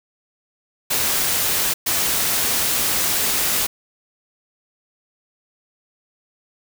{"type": "noise bursts at uneven times", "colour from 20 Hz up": "white", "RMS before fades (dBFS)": -20, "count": 2, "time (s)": [[0.9, 1.74], [1.86, 3.67]], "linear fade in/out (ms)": 10, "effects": []}